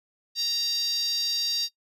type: tone with high-pass filter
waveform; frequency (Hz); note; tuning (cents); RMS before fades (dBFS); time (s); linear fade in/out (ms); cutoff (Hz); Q
10% pulse; 933; A#5; +1; -27; 0.35-1.69; 50; 4400; 6.9
effects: noise-tail reverb RT60 0.1 s tail -19 dB re dry + resampled to 32000 Hz